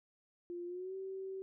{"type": "tone with pitch glide", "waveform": "sine", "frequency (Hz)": [349.2, 383], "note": ["F4", "G4"], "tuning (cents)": [0, -40], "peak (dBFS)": -40, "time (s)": [0.5, 1.42], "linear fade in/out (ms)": 0, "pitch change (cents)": 160, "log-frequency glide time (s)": [0.66, 0.95], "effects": []}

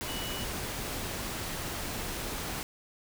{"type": "tone in noise", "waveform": "sine", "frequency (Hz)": 2944, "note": "F#7", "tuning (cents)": -9, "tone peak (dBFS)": -40, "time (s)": [0.08, 0.44], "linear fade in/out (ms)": 0, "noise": "pink", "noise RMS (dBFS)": -36, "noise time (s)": [0.01, 2.63], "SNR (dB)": -7, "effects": []}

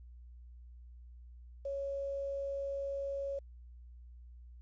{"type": "tone with quantisation", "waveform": "sine", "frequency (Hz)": 554.4, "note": "C#5", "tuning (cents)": 0, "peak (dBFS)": -35, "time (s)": [1.65, 3.39], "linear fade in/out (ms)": 5, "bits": 10, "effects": ["added 60 Hz sine -50 dBFS peak until 4.61 s", "resampled to 16000 Hz"]}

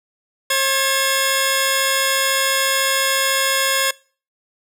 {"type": "tone pair together", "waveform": "10% pulse", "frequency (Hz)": [538, 1708], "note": ["C5", "G#6"], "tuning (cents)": [48, 48], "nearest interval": "octave + minor sixth", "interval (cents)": 2000, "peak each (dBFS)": -10, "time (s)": [0.5, 3.91], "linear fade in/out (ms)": 5, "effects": ["noise-tail reverb RT60 0.4 s tail -24 dB re dry"]}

